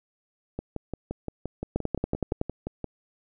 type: two click trains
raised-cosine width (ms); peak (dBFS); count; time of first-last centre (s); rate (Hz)
2; -12 / -18; 8 / 14; 1.76-2.414 / 0.59-2.843; 10.7 / 5.77
effects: none